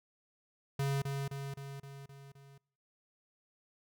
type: tone with echo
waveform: square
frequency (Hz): 138.59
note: C#3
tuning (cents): 0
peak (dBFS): -31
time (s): 0.79-1.02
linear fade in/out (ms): 5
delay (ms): 260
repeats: 6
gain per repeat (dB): -4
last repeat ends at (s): 2.58
effects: noise-tail reverb RT60 0.7 s tail -26 dB re dry

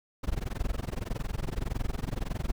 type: noise with amplitude modulation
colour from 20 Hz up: brown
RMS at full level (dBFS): -28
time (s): 0.23-2.52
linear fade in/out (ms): 10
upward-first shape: sine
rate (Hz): 21.7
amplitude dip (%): 100
effects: none

